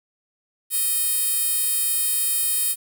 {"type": "tone with high-pass filter", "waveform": "10% pulse", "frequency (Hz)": 622.3, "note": "D#5", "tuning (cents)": 0, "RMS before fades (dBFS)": -22, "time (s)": [0.7, 2.76], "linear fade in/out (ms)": 50, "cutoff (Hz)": 11000, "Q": 0.75, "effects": ["8-bit"]}